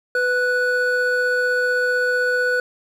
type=tone pair together; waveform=triangle; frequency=497.9 / 1478 Hz; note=B4 / F#6; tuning=+14 / -2 cents; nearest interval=octave + perfect fifth; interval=1884 cents; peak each=-19 / -17 dBFS; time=0.15-2.6 s; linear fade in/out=2 ms; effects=9-bit